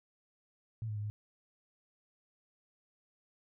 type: tone with pitch steps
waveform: sine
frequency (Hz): 111.8 / 106.3 / 104 / 105.3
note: A2 / G#2 / G#2 / G#2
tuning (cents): +28 / +41 / +3 / +24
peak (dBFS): -35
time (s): 0.82-1.1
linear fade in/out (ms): 0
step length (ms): 70
effects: none